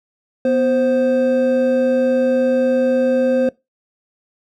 triangle tone pair together, 246.9 / 523.2 Hz, B3 / C5, 0 / 0 cents, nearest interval octave + minor second, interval 1300 cents, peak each -16 / -13 dBFS, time 0.45-3.49 s, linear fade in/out 2 ms, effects noise-tail reverb RT60 0.2 s tail -21 dB re dry

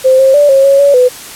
sine tone with pitch steps, 521 / 533 / 582 / 541 / 552 / 566 / 500 Hz, C5 / C5 / D5 / C#5 / C#5 / C#5 / B4, -7 / +32 / -16 / -42 / -7 / +36 / +21 cents, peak -3 dBFS, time 0.04-1.09 s, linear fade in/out 20 ms, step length 150 ms, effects white hiss -28 dBFS RMS until 1.35 s + low-pass 12000 Hz 12 dB/octave

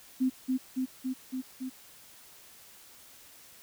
sine tone with echo, 258.5 Hz, C4, 21 cents flat, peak -23 dBFS, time 0.2-0.3 s, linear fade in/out 20 ms, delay 280 ms, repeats 5, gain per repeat -2 dB, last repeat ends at 1.7 s, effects white hiss -54 dBFS RMS until 3.62 s

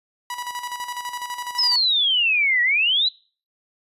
sawtooth tone with tremolo, 977 Hz, B5, 19 cents flat, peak -23 dBFS, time 0.3-1.76 s, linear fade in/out 2 ms, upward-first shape square, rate 12 Hz, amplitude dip 60%
sine exponential two-way sweep, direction down then up, 5300 to 1897 to 4085 Hz, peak -16 dBFS, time 1.58-3.09 s, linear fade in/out 10 ms, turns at 2.62 s
effects noise-tail reverb RT60 0.4 s tail -23 dB re dry + resampled to 32000 Hz

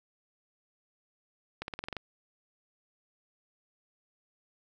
accelerating click train, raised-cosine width 0.3 ms, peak -20 dBFS, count 8, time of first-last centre 1.62-1.967 s, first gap 61 ms, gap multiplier 0.93, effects none

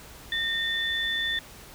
sine tone pair together, 1831 / 3507 Hz, A#6 / A7, -32 / -6 cents, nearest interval major seventh, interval 1126 cents, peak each -28 dBFS, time 0.32-1.39 s, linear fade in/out 2 ms, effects added 60 Hz sine -56 dBFS peak until 1.74 s + pink hiss -47 dBFS RMS until 1.74 s

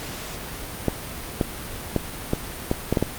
clicks, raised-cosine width 2 ms, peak -6 dBFS, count 8, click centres 0.883 / 1.412 / 1.963 / 2.334 / 2.714 / 2.926 / 2.972 / 3.026 s, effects pink hiss -34 dBFS RMS until 3.18 s + Opus 48 kbps

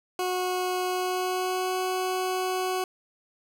20% pulse tone with pitch glide, 365.6 to 370.7 Hz, F#4 to F#4, -21 to +3 cents, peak -21 dBFS, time 0.19-2.84 s, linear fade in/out 2 ms, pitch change +24 cents, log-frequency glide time 0.86-1.78 s, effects none

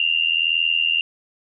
sine tone with amplitude modulation, 2794 Hz, F7, in tune, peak -13 dBFS, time 0-1.01 s, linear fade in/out 2 ms, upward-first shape sine, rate 81.5 Hz, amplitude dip 85%, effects none

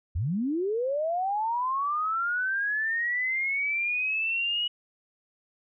sine linear sweep, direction up, 69.3 to 2925 Hz, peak -25 dBFS, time 0.15-4.68 s, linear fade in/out 10 ms, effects none

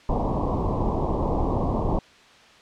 pink low-pass noise, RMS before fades -24 dBFS, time 0.09-1.99 s, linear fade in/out 2 ms, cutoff 1100 Hz, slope 96 dB/octave, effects white hiss -51 dBFS RMS until 2.61 s + low-pass 4000 Hz 12 dB/octave

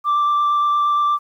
sine tone with vibrato, 1174.7 Hz, D6, in tune, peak -12 dBFS, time 0.04-1.19 s, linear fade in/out 50 ms, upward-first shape sine, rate 8.6 Hz, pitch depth 9 cents each way, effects tanh soft clip ceiling -13 dBFS + 9-bit

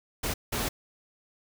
pink noise bursts at uneven times, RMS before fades -30 dBFS, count 2, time 0.23-0.34 / 0.52-0.69 s, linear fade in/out 10 ms, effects none

